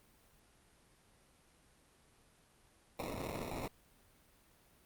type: noise with sample-and-hold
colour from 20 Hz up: blue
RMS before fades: -42 dBFS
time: 2.99-3.68 s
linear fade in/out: 5 ms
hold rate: 1575 Hz
effects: pink hiss -67 dBFS RMS until 4.85 s + Opus 32 kbps